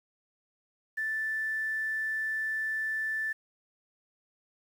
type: tone with quantisation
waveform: sine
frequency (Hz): 1760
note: A6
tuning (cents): 0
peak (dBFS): -29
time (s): 0.97-3.33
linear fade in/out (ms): 10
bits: 9
effects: none

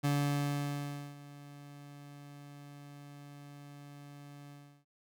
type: tone with ADSR envelope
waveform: 30% pulse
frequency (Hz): 143.6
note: D3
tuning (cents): -39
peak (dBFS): -25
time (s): 0.03-4.85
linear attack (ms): 20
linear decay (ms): 1100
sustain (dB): -21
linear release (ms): 350
effects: none

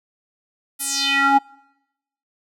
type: tone with band-pass filter sweep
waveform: square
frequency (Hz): 276.7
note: C#4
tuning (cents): -3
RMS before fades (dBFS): -18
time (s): 0.79-1.39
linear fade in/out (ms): 20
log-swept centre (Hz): 12000 to 750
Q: 3.5
effects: noise-tail reverb RT60 0.9 s tail -26 dB re dry

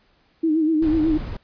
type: tone with vibrato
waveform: sine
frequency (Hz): 315.4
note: D#4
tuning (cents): +24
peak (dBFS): -16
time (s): 0.43-1.18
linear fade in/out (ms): 10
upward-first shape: sine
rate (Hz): 8.1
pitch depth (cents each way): 68
type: noise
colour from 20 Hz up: brown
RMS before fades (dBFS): -29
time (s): 0.82-1.37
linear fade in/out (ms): 5
effects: pink hiss -61 dBFS RMS until 1.43 s + resampled to 11025 Hz

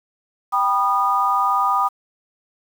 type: chord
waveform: sine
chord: G augmented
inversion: none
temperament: just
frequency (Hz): 784 / 980 / 1225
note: G5 / B5 / D#6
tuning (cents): 0 / -14 / -27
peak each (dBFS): -22 / -21 / -18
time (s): 0.52-1.89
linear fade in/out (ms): 20
effects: 7-bit

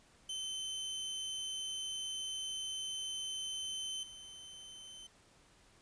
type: tone with level steps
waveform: sawtooth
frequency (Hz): 3073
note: G7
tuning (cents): -35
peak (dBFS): -35 / -46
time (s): 0.29-5.07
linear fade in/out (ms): 5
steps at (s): 4.03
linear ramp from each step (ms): 2
effects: pink hiss -65 dBFS RMS until 5.81 s + resampled to 22050 Hz

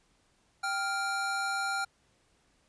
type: tone pair together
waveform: square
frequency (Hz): 783.5 / 1396.9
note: G5 / F6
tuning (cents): -1 / 0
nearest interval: minor seventh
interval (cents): 1001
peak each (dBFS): -35 / -32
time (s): 0.63-1.85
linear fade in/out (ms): 10
effects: pink hiss -69 dBFS RMS until 2.68 s + resampled to 22050 Hz

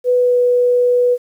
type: tone with pitch glide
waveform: sine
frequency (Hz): 495.9 to 491.3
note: B4 to B4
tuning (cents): +7 to -9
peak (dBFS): -10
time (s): 0.04-1.18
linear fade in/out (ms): 50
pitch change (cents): -16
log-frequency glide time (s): 0.14-0.38
effects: 8-bit

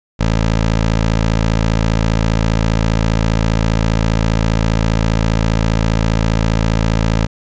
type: tone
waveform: 15% pulse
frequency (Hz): 55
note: A1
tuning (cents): 0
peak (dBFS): -6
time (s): 0.19-7.27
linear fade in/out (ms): 20
effects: resampled to 16000 Hz

